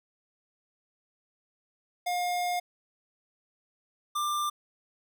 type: tone pair in turn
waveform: square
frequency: 712 / 1188.4 Hz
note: F5 / D6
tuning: +33 / +20 cents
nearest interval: major sixth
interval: 887 cents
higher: second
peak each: -28 dBFS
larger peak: neither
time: 2.06-2.6 / 4.15-4.5 s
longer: first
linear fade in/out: 10 ms
effects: none